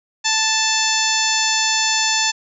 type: harmonic tone with a mistuned harmonic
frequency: 880 Hz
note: A5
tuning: in tune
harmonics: 1 / 2 / 3 / 4 / 5 / 6 / 7 / 8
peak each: -24 / -24 / -24 / -24 / -24 / -24 / -24 / -24 dBFS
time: 0.24-2.32 s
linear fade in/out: 20 ms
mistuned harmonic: 8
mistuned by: +24 cents
effects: none